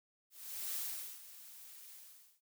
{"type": "noise with ADSR envelope", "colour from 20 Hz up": "blue", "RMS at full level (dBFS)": -39, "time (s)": [0.3, 2.41], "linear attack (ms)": 450, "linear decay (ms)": 440, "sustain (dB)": -15, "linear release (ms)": 460, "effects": []}